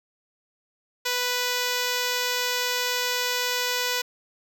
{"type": "tone", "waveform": "5% pulse", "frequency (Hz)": 493.9, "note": "B4", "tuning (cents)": 0, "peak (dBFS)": -12, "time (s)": [1.05, 4.02], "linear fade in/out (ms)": 10, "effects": []}